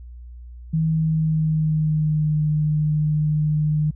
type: tone with pitch glide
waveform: sine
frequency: 160 to 152.33 Hz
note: D#3 to D#3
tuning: +49 to -36 cents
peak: -17 dBFS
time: 0.73-3.91 s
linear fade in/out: 10 ms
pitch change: -85 cents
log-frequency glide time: 0.86-2.41 s
effects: added 60 Hz sine -36 dBFS peak until 3.95 s